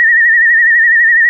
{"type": "tone with vibrato", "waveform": "sine", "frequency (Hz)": 1854, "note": "A#6", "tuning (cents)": -10, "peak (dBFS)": -5, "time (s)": [0, 1.29], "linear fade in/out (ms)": 0, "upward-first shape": "sine", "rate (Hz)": 12, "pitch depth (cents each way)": 72, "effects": []}